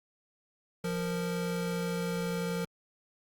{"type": "tone pair together", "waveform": "square", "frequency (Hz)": [174.61, 463.1], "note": ["F3", "A#4"], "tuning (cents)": [0, -11], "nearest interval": "octave + perfect fourth", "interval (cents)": 1689, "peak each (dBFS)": [-33, -36], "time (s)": [0.84, 2.65], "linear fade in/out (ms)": 5, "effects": ["Opus 48 kbps"]}